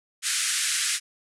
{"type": "band-pass noise", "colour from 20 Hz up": "white", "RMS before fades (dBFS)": -26, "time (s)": [0.22, 1], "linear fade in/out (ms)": 50, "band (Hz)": [1400, 10000], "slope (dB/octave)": 48, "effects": []}